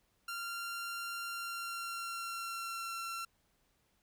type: tone with pitch glide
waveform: sawtooth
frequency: 1384 to 1357.1 Hz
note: F6 to E6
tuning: -16 to +50 cents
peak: -35 dBFS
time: 0.28-3.25 s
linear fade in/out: 5 ms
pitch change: -34 cents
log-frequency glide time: 1.26-2.97 s
effects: pink hiss -75 dBFS RMS until 4.02 s